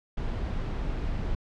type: noise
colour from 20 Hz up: brown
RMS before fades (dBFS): -30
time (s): 0.17-1.35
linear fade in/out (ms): 5
effects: low-pass 4000 Hz 12 dB/octave